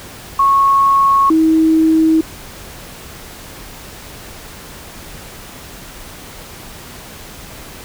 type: tone pair in turn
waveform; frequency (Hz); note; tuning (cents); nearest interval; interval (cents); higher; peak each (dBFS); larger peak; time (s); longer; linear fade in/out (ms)
sine; 1100 / 319.6; C#6 / D#4; -14 / +47; octave + major sixth; 2139; first; -8; neither; 0.39-1.3 / 1.3-2.21; neither; 5
effects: pink hiss -34 dBFS RMS until 7.84 s